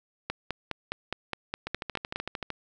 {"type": "two click trains", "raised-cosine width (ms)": 0.3, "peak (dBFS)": [-14, -17], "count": [10, 12], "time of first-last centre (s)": [[0.3, 2.16], [1.67, 2.503]], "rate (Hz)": [4.84, 13.2], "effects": []}